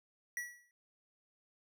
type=tone with exponential decay; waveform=square; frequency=1937 Hz; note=B6; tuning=34 cents flat; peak=-35 dBFS; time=0.37-0.71 s; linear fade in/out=1 ms; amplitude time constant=72 ms; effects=none